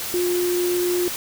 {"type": "tone in noise", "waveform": "sine", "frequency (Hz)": 354.9, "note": "F4", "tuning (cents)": 28, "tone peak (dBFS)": -19, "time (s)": [0.14, 1.08], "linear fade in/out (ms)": 0, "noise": "white", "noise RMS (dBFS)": -29, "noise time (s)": [0, 1.16], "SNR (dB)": 7, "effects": []}